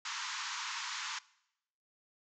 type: band-pass noise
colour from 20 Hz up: pink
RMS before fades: -40 dBFS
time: 0.05-1.19 s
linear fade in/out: 5 ms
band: 900 to 7200 Hz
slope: 96 dB/octave
effects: noise-tail reverb RT60 0.8 s tail -21 dB re dry